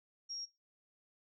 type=tone; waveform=sine; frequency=5588 Hz; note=F8; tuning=in tune; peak=-40 dBFS; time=0.29-0.46 s; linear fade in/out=20 ms; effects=noise-tail reverb RT60 0.2 s tail -17 dB re dry